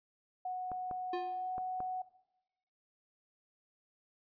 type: tone with pitch glide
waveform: sine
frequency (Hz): 736 to 741.1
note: F#5 to F#5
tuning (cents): -9 to +3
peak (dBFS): -35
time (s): 0.45-2.02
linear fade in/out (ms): 5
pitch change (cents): +12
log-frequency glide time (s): 1.07-1.54
type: clicks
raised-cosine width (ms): 1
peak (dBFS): -30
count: 4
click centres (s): 0.717 / 0.912 / 1.581 / 1.804
type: tone with exponential decay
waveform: square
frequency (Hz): 354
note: F4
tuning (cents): +23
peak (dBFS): -34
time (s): 1.13-1.5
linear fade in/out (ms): 5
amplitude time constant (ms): 79
effects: noise-tail reverb RT60 0.9 s tail -17 dB re dry + resampled to 11025 Hz